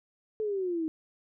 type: exponential sweep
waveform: sine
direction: down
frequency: 440 to 311.1 Hz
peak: -28 dBFS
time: 0.4-0.88 s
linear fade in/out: 0 ms
effects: none